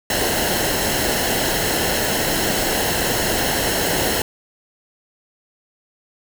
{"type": "noise with comb filter", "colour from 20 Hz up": "pink", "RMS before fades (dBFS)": -20, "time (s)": [0.1, 4.22], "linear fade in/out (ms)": 2, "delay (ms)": 0.84, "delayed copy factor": -0.6, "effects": []}